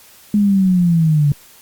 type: linear sweep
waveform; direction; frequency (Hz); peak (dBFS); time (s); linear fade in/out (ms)
sine; down; 210 to 141.3; -10; 0.34-1.32; 2
effects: white hiss -45 dBFS RMS until 1.61 s + Opus 48 kbps